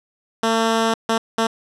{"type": "tone bursts at uneven times", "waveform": "10% pulse", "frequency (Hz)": 225.7, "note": "A3", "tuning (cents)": 44, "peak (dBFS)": -8, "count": 3, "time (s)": [[0.43, 0.94], [1.09, 1.18], [1.38, 1.47]], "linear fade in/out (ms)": 5, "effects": ["low-pass 8000 Hz 12 dB/octave"]}